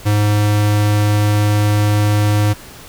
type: tone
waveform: square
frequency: 104.4 Hz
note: G#2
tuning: 10 cents sharp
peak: -12 dBFS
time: 0.05-2.54 s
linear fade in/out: 20 ms
effects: pink hiss -37 dBFS RMS until 2.88 s